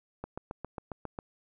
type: click train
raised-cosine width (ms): 1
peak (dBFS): -23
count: 8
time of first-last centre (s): 0.24-1.189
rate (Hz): 7.38
effects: none